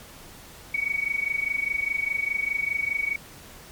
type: tone with amplitude modulation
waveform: sine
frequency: 2250 Hz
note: C#7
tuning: 25 cents sharp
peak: -20 dBFS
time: 0.74-3.16 s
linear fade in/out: 5 ms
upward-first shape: sine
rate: 24.9 Hz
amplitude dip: 85%
effects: pink hiss -46 dBFS RMS until 3.71 s + MP3 96 kbps